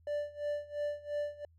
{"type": "tone with tremolo", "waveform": "triangle", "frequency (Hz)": 587.3, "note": "D5", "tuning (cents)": 0, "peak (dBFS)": -29, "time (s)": [0.07, 1.45], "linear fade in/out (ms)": 2, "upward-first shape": "sine", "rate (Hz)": 2.9, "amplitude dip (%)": 90, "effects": ["added 82 Hz sine -61 dBFS peak until 1.58 s"]}